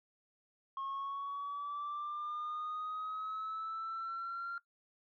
sine linear sweep, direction up, 1081 to 1387 Hz, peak -36 dBFS, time 0.77-4.58 s, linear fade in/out 2 ms, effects noise-tail reverb RT60 0.1 s tail -18 dB re dry + tanh soft clip ceiling -35 dBFS

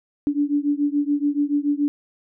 sine beating tone pair, 286.7 / 293.7 Hz, D4 / D4, -42 / 0 cents, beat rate 7 Hz, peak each -21 / -22 dBFS, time 0.27-1.88 s, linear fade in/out 0 ms, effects none

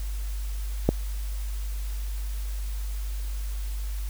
click, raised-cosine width 2 ms, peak -5 dBFS, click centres 0.89 s, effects added 50 Hz sine -28 dBFS peak until 4.09 s + white hiss -46 dBFS RMS until 4.09 s

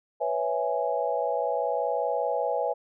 sine chord, C# minor seventh, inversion third, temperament equal, 493.9 / 554.4 / 659.3 / 830.6 Hz, B4 / C#5 / E5 / G#5, 0 / 0 / 0 / 0 cents, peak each -30 dBFS, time 0.2-2.74 s, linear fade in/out 20 ms, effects none

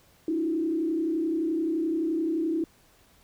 sine tone with frequency modulation, 325 Hz, E4, 24 cents flat, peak -24 dBFS, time 0.28-2.64 s, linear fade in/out 2 ms, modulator 31.6 Hz, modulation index 0.8, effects pink hiss -60 dBFS RMS until 3.23 s

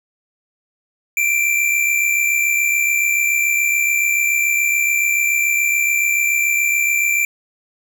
square tone pair together, 2349 / 2416 Hz, D7 / D7, 0 / +48 cents, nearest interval unison, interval 48 cents, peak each -16 / -23 dBFS, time 1.17-7.25 s, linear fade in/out 2 ms, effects none

